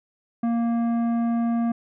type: tone with tanh clipping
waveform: sine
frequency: 233.1 Hz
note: A#3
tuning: in tune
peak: -22 dBFS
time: 0.43-1.72 s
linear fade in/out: 5 ms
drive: 11 dB
effects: none